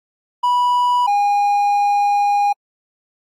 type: tone pair in turn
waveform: triangle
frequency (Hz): 981 / 815.4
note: B5 / G#5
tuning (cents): -12 / -32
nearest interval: minor third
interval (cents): 320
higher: first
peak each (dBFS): -11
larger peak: neither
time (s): 0.43-1.07 / 1.07-2.53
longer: second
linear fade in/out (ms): 10
effects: AAC 64 kbps